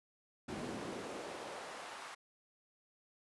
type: noise with high-pass filter sweep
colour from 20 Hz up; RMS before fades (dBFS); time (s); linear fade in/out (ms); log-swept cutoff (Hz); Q
brown; -45; 0.48-2.15; 10; 210 to 1100; 1.2
effects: resampled to 24000 Hz